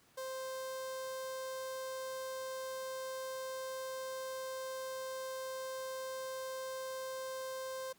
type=tone with notch filter; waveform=sawtooth; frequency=523.3 Hz; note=C5; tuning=in tune; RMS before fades=-42 dBFS; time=0.17-7.93 s; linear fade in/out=10 ms; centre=2400 Hz; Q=1.3; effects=pink hiss -67 dBFS RMS until 7.98 s + high-pass 100 Hz 12 dB/octave